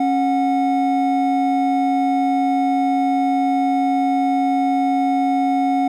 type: tone pair together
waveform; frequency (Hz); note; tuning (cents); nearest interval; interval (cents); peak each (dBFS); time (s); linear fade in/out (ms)
triangle; 273.8 / 731; C#4 / F#5; -21 / -21; octave + perfect fourth; 1700; -16; 0-5.88; 5
effects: none